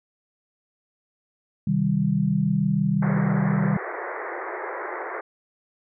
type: chord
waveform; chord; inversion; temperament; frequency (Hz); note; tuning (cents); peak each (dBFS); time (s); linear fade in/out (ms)
sine; C minor; none; just; 130.81 / 156.98 / 196.22; C3 / Eb3 / G3; 0 / +16 / +2; -27 / -23 / -22; 1.67-3.77; 5
type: band-pass noise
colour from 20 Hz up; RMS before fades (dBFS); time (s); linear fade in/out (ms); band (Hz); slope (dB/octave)
pink; -32; 3.02-5.21; 5; 340 to 2100; 96
effects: none